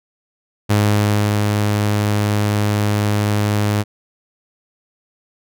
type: tone with ADSR envelope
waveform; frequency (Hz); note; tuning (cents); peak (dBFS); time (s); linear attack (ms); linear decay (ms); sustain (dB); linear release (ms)
sawtooth; 104.1; G#2; +5; -8; 0.69-3.84; 18; 660; -3; 34
effects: none